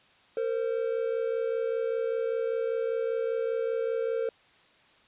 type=tone pair together; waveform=triangle; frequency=457.1 / 522.2 Hz; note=A#4 / C5; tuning=-34 / -3 cents; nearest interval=major second; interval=231 cents; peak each=-26 / -30 dBFS; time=0.37-4.29 s; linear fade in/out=2 ms; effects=white hiss -60 dBFS RMS until 5.07 s + resampled to 8000 Hz